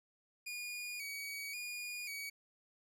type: tone with vibrato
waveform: sawtooth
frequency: 2349 Hz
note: D7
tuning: in tune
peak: -38 dBFS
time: 0.46-2.3 s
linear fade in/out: 10 ms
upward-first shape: square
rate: 0.93 Hz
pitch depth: 66 cents each way
effects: none